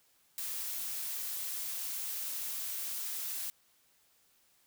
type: noise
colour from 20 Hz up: blue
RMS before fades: -38 dBFS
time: 0.38-3.5 s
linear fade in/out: 0 ms
effects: white hiss -69 dBFS RMS until 4.66 s